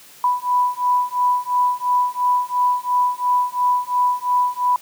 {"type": "beating tone pair", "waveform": "sine", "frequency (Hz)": [987.8, 990.7], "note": ["B5", "B5"], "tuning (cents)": [0, 5], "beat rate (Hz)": 2.9, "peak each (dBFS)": -19, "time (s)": [0.24, 4.76], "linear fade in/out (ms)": 2, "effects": ["white hiss -45 dBFS RMS until 4.81 s", "high-pass 100 Hz 12 dB/octave"]}